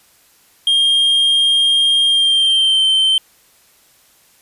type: tone with pitch glide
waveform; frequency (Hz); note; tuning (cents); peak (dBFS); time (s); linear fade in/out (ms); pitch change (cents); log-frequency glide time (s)
triangle; 3219 to 3106; G7 to G7; +45 to -17; -9; 0.67-3.18; 2; -62; 2.06-2.85
effects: white hiss -52 dBFS RMS until 4.41 s + resampled to 32000 Hz